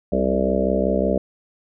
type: harmonic tone with a mistuned harmonic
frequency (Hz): 65.41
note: C2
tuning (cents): 0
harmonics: 1 / 3 / 4 / 5 / 6 / 7 / 8 / 9 / 10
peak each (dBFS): -28 / -23 / -27 / -29 / -27 / -26 / -28 / -23 / -29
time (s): 0.12-1.18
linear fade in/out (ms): 5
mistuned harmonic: 6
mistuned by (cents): +30
effects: none